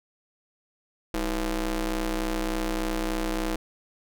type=ring-modulated tone; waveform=sawtooth; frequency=175.7 Hz; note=F3; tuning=11 cents sharp; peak=-19 dBFS; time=1.14-3.56 s; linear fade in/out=2 ms; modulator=144 Hz; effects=none